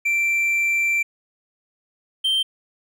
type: tone pair in turn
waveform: triangle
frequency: 2349 / 3136 Hz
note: D7 / G7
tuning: 0 / 0 cents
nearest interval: perfect fourth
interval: 500 cents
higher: second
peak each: -16 dBFS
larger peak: neither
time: 0.05-1.03 / 2.24-2.43 s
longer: first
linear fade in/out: 10 ms
effects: none